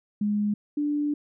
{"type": "tone pair in turn", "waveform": "sine", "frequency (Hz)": [207.7, 293.7], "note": ["G#3", "D4"], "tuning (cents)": [0, 0], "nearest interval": "tritone", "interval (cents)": 600, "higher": "second", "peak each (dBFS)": [-22, -23], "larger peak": "first", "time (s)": [[0.21, 0.54], [0.77, 1.14]], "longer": "second", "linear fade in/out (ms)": 5, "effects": []}